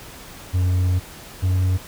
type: tone pair in turn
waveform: triangle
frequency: 90.9 / 92.33 Hz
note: F#2 / F#2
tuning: -30 / -3 cents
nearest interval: unison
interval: 27 cents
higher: second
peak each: -14 dBFS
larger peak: neither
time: 0.53-1 / 1.42-1.78 s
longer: first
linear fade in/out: 20 ms
effects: pink hiss -40 dBFS RMS until 1.87 s